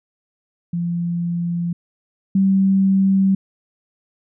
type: tone pair in turn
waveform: sine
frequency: 172 / 193.06 Hz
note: F3 / G3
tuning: -26 / -26 cents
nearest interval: major second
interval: 200 cents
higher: second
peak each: -19 / -12 dBFS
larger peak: second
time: 0.73-1.73 / 2.35-3.35 s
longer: neither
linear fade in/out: 5 ms
effects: none